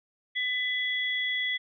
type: tone pair together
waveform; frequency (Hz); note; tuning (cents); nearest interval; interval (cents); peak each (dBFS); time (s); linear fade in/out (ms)
sine; 2000 / 3364; B6 / G#7; +21 / +22; major sixth; 901; -28 / -31; 0.35-1.58; 20
effects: none